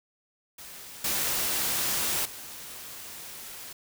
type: noise with level steps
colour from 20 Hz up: white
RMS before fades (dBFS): -44 / -28 / -42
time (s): 0.58-3.73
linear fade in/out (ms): 5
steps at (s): 1.04 / 2.25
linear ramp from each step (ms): 5
effects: none